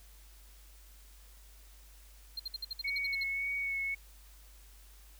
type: tone bursts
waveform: triangle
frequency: 4186 Hz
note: C8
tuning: in tune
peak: -34 dBFS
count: 11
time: 2.37-3.236 s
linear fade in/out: 5 ms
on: 26 ms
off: 58 ms
type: tone with vibrato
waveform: sine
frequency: 2217 Hz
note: C#7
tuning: in tune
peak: -32 dBFS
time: 2.84-3.95 s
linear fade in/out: 10 ms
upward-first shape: sine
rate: 1.8 Hz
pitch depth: 20 cents each way
effects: added 50 Hz sine -54 dBFS peak until 5.19 s + white hiss -61 dBFS RMS until 5.19 s